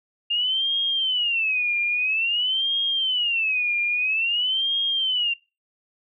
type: tone with vibrato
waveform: sine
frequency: 2794 Hz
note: F7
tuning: in tune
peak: -20 dBFS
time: 0.3-5.34 s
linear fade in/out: 10 ms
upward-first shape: sine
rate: 0.5 Hz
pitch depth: 260 cents each way
effects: noise-tail reverb RT60 0.3 s tail -25 dB re dry